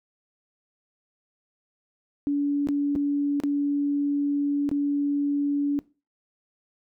sine tone with dropouts, 286.2 Hz, D4, 45 cents flat, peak -21 dBFS, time 2.27-5.79 s, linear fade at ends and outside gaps 0 ms, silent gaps 2.672-2.687 / 2.953-2.96 / 3.401-3.436 / 4.691-4.714 s, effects noise-tail reverb RT60 0.3 s tail -20 dB re dry

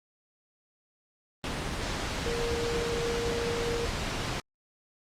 sine tone in noise, 469.1 Hz, A#4, 11 cents sharp, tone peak -30 dBFS, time 2.26-3.86 s, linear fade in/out 0 ms, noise pink, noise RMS -32 dBFS, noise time 1.44-4.4 s, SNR -1 dB, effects low-pass 6000 Hz 12 dB/octave + Opus 32 kbps

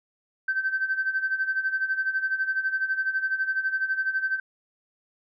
sine tone with tremolo, 1548 Hz, G6, 22 cents flat, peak -20 dBFS, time 0.48-4.4 s, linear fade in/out 5 ms, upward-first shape sine, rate 12 Hz, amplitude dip 75%, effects tanh soft clip ceiling -16 dBFS

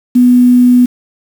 sine tone with quantisation, 246.9 Hz, B3, in tune, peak -3 dBFS, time 0.15-0.86 s, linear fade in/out 10 ms, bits 5, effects none

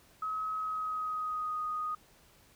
sine tone with pitch glide, 1277 to 1242.1 Hz, D#6 to D#6, +45 to -3 cents, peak -32 dBFS, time 0.22-1.95 s, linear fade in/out 5 ms, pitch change -48 cents, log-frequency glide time 0.52-1.59 s, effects pink hiss -62 dBFS RMS until 2.55 s

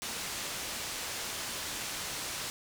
white low-pass noise, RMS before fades -38 dBFS, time 0.02-2.5 s, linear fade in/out 0 ms, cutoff 7700 Hz, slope 12 dB/octave, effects none

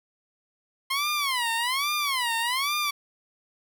15% pulse tone with vibrato, 1049 Hz, C6, 4 cents sharp, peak -18 dBFS, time 0.9-2.91 s, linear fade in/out 10 ms, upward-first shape sine, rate 1.2 Hz, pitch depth 240 cents each way, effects none

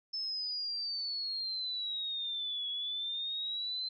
sine exponential two-way sweep, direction down then up, 5274 to 3357 to 4100 Hz, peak -34 dBFS, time 0.13-3.89 s, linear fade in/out 10 ms, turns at 2.69 s, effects none

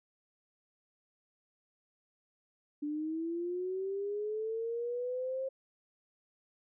sine linear sweep, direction up, 291.2 to 535 Hz, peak -33 dBFS, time 2.82-5.49 s, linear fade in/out 10 ms, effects none

